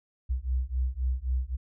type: beating tone pair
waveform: sine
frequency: 61.74 / 65.54 Hz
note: B1 / C2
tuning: 0 / +4 cents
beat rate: 3.8 Hz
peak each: -29 dBFS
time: 0.29-1.57 s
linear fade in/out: 20 ms
effects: none